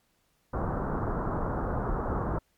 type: low-pass noise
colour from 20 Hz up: pink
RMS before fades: -30 dBFS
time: 0.53-2.39 s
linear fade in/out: 10 ms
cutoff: 1400 Hz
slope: 48 dB/octave
effects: pink hiss -71 dBFS RMS until 2.57 s + MP3 96 kbps